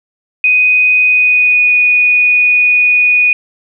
sine tone with pitch glide, 2496 to 2470 Hz, D#7 to D#7, +5 to -13 cents, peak -6 dBFS, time 0.44-3.33 s, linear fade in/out 2 ms, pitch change -18 cents, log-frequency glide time 1.06-1.74 s, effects none

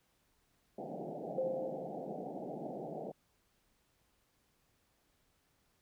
white band-pass noise, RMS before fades -43 dBFS, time 0.78-3.12 s, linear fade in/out 5 ms, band 140 to 790 Hz, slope 96 dB/octave
sine tone with exponential decay, 523.3 Hz, C5, in tune, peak -30 dBFS, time 1.38-2.53 s, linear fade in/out 2 ms, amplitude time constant 250 ms
effects pink hiss -75 dBFS RMS until 5.81 s

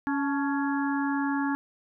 harmonic tone with a mistuned harmonic, 278.6 Hz, C#4, 9 cents sharp, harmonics 1 / 3 / 4 / 5 / 6, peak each -26 / -33 / -37 / -38 / -35 dBFS, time 0.07-1.55 s, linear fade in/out 0 ms, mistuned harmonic 3, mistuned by +65 cents, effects none

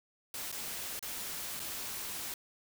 white noise with dropouts, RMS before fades -40 dBFS, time 0.34-2.34 s, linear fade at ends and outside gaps 2 ms, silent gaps 0.517-0.525 / 0.993-1.026 / 1.595-1.6 s, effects none

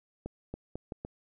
accelerating click train, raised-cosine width 2 ms, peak -24 dBFS, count 5, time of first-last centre 0.26-1.049 s, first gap 280 ms, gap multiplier 0.77, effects none

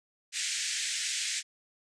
white band-pass noise, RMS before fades -33 dBFS, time 0.32-1.43 s, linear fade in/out 50 ms, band 1700 to 8400 Hz, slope 48 dB/octave, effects none

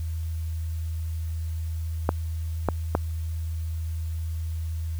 clicks, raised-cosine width 1 ms, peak -7 dBFS, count 3, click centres 2.091 / 2.687 / 2.951 s, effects added 81 Hz sine -27 dBFS peak until 4.99 s + white hiss -52 dBFS RMS until 4.99 s

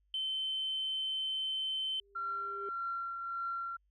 sine tone, 3078 Hz, G7, 32 cents flat, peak -32 dBFS, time 0.14-2 s, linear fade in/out 2 ms
sine tone with exponential growth, 399.7 Hz, G4, 34 cents sharp, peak -39 dBFS, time 1.72-2.69 s, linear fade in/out 2 ms, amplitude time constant 210 ms
sine tone with tremolo, 1369 Hz, F6, 35 cents flat, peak -33 dBFS, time 2.15-3.77 s, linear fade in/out 10 ms, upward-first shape triangle, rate 1.7 Hz, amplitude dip 45%
effects tanh soft clip ceiling -27 dBFS + added 50 Hz sine -70 dBFS peak until 3.9 s

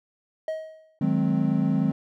triangle tone with exponential decay, 633 Hz, D#5, 30 cents sharp, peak -22 dBFS, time 0.48-0.99 s, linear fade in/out 2 ms, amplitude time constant 110 ms
triangle chord, Ab dominant seventh, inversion second, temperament equal with one note detuned, 155.56 / 185 / 212.3 / 261.6 Hz, Eb3 / Gb3 / Ab3 / C4, 0 / 0 / +38 / 0 cents, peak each -24 dBFS, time 1.01-1.92 s, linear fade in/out 5 ms
effects none

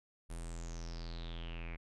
square tone with low-pass filter sweep, 41.88 Hz, E1, 28 cents sharp, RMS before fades -43 dBFS, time 0.29-1.77 s, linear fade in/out 20 ms, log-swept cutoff 10000 to 2200 Hz, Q 7.8, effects none

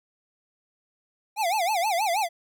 square tone with vibrato, 770 Hz, G5, 31 cents flat, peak -23 dBFS, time 1.36-2.29 s, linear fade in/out 50 ms, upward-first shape sine, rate 6.3 Hz, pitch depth 240 cents each way, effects none

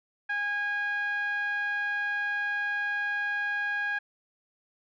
10% pulse tone with low-pass filter, 820 Hz, G#5, 22 cents flat, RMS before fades -30 dBFS, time 0.29-3.99 s, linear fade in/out 10 ms, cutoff 1800 Hz, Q 6.2, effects none

